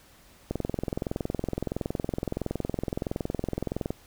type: click train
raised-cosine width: 2 ms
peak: -15 dBFS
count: 74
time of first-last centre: 0.51-3.905 s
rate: 21.5 Hz
effects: pink hiss -56 dBFS RMS until 4.06 s